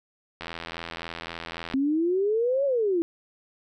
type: click train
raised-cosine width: 0.3 ms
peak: -18 dBFS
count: 112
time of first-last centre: 0.41-1.736 s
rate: 83.7 Hz
type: exponential two-way sweep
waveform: sine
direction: up then down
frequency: 261.6 to 570 to 324.9 Hz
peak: -21 dBFS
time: 1.74-3.02 s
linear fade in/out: 0 ms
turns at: 2.65 s
effects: none